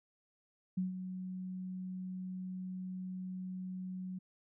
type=tone with ADSR envelope; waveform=sine; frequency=185 Hz; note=F#3; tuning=in tune; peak=-30 dBFS; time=0.77-4.19 s; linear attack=9 ms; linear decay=140 ms; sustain=-9 dB; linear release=11 ms; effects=none